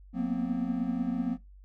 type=tone cluster; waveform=triangle; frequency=179.8 / 232 / 242.3 / 258.1 Hz; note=F#3 / A#3 / B3 / C4; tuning=-49 / -8 / -33 / -23 cents; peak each=-32 / -30 / -34 / -30 dBFS; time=0.13-1.38 s; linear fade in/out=50 ms; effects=noise-tail reverb RT60 0.2 s tail -19 dB re dry + added 48 Hz sine -49 dBFS peak until 1.64 s